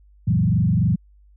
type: tone with frequency modulation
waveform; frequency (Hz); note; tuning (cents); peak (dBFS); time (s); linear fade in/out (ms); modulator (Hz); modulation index
sine; 142.3; C#3; +46; -15; 0.27-0.96; 10; 23.6; 2.1
effects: added 50 Hz sine -49 dBFS peak until 1.36 s